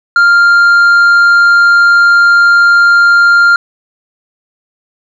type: tone with tanh clipping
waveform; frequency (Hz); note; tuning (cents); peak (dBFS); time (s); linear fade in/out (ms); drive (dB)
sine; 1396.9; F6; 0; -4; 0.16-3.56; 2; 4
effects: none